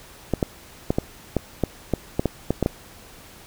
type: clicks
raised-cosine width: 2 ms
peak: -6 dBFS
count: 12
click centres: 0.337 / 0.428 / 0.905 / 0.985 / 1.367 / 1.637 / 1.937 / 2.195 / 2.257 / 2.506 / 2.627 / 2.661 s
effects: pink hiss -46 dBFS RMS until 3.46 s